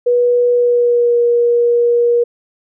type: tone with pitch glide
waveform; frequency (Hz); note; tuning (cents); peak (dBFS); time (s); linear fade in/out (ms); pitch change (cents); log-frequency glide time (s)
sine; 486.4 to 476.1; B4 to A#4; -26 to +37; -9; 0.06-2.24; 10; -37; 0.52-1.18
effects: none